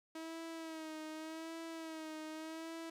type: tone with vibrato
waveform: sawtooth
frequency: 320 Hz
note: D#4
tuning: 49 cents sharp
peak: -40 dBFS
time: 0.15-2.9 s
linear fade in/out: 5 ms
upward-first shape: sine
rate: 0.85 Hz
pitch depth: 47 cents each way
effects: low-pass 10000 Hz 12 dB/octave + 12-bit